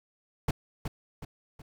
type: noise with echo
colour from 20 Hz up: brown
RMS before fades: -26 dBFS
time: 0.48-0.51 s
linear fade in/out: 5 ms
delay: 370 ms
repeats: 3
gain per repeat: -7 dB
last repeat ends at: 1.62 s
effects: none